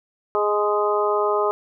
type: harmonic tone with a mistuned harmonic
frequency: 207.7 Hz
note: G#3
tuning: in tune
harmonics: 2 / 3 / 4 / 5 / 6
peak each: -21 / -25 / -27 / -26 / -25 dBFS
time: 0.35-1.51 s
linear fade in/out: 0 ms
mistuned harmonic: 4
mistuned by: +17 cents
effects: none